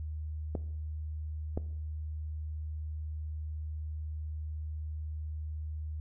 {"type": "clicks", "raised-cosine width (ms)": 2, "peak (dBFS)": -20, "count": 2, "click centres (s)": [0.552, 1.575], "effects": ["noise-tail reverb RT60 0.7 s tail -17 dB re dry", "added 77 Hz sine -35 dBFS peak until 6 s"]}